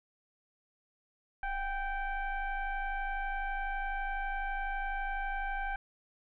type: tone with frequency modulation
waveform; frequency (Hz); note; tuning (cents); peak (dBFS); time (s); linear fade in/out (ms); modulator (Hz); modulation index
sine; 793; G5; +20; -32; 1.43-5.76; 2; 767; 1.3
effects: none